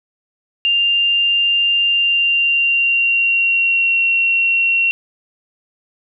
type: tone with pitch glide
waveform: sine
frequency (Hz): 2794 to 2733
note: F7 to F7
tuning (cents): 0 to -38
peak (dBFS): -12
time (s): 0.65-4.91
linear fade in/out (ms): 0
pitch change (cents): -38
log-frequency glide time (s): 1.85-4.02
effects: none